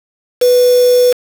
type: tone with quantisation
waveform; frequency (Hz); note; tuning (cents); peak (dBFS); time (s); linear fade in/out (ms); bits
sine; 493.9; B4; 0; -6; 0.41-1.13; 10; 3
effects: none